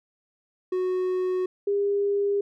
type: tone pair in turn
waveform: triangle / sine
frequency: 368.2 / 403.3 Hz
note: F#4 / G4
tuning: -8 / +49 cents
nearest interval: major second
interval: 157 cents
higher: second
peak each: -21 / -21 dBFS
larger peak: neither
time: 0.72-1.46 / 1.67-2.41 s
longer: neither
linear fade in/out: 5 ms
effects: none